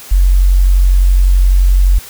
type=tone; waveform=sine; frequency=45.89 Hz; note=F#1; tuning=14 cents flat; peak=-5 dBFS; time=0.11-1.99 s; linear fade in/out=10 ms; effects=white hiss -33 dBFS RMS until 2.09 s